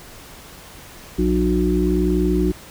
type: harmonic tone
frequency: 60.7 Hz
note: B1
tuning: 29 cents flat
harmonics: 1 / 3 / 5 / 6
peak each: -21 / -21 / -21 / -21 dBFS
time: 1.18-2.52 s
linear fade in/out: 10 ms
effects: pink hiss -41 dBFS RMS until 2.7 s